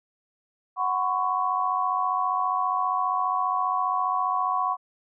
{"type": "chord", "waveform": "sine", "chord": "F# suspended fourth", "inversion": "none", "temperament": "equal with one note detuned", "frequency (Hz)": [740, 1013.8, 1108.7], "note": ["F#5", "B5", "C#6"], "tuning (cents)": [0, 45, 0], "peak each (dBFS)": [-28, -28, -25], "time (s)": [0.76, 4.77], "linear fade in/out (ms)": 50, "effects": []}